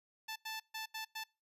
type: tone bursts at uneven times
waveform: 10% pulse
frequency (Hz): 880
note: A5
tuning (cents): 0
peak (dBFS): -32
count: 5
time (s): 0.28-0.36 / 0.45-0.6 / 0.74-0.86 / 0.94-1.05 / 1.15-1.24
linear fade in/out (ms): 10
effects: noise-tail reverb RT60 0.3 s tail -25 dB re dry + resampled to 32000 Hz